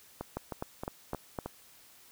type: two click trains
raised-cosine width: 1 ms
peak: -20 / -22 dBFS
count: 5 / 5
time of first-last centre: 0.37-1.388 / 0.21-1.46 s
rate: 3.93 / 3.2 Hz
effects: white hiss -58 dBFS RMS until 2.11 s